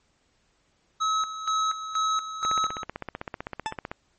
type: tone with tremolo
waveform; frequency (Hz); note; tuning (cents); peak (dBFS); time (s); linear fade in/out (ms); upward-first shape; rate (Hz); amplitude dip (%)
square; 1287; E6; -42; -23; 1-2.84; 20; square; 2.1; 70
type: click train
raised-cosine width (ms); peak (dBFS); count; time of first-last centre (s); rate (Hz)
0.5; -17; 24; 2.45-3.915; 15.7
type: tone with exponential decay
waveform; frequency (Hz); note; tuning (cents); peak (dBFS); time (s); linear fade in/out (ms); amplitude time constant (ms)
40% pulse; 878; A5; -4; -23; 3.66-3.76; 2; 21
effects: pink hiss -68 dBFS RMS until 4.18 s + MP3 32 kbps